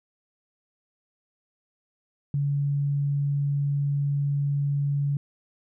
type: tone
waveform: sine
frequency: 142.2 Hz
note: C#3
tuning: 45 cents sharp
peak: -22 dBFS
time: 2.34-5.17 s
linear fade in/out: 2 ms
effects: none